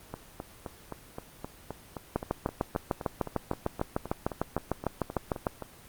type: two click trains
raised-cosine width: 1 ms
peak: -21 / -12 dBFS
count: 22 / 23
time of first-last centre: 0.14-5.623 / 2.16-5.468 s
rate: 3.83 / 6.65 Hz
effects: pink hiss -52 dBFS RMS until 5.88 s + Opus 24 kbps